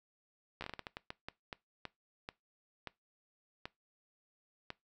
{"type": "slowing click train", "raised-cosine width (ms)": 0.3, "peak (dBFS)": -25, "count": 17, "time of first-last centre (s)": [0.61, 4.704], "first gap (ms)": 13, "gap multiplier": 1.34, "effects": ["noise-tail reverb RT60 0.2 s tail -21 dB re dry"]}